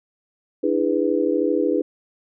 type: chord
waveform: sine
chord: E dominant seventh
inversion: third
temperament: just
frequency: 296.7 / 329.6 / 412 / 494.4 Hz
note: D4 / E4 / G#4 / B4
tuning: +18 / 0 / -14 / +2 cents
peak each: -23 dBFS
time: 0.63-1.82 s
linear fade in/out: 10 ms
effects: none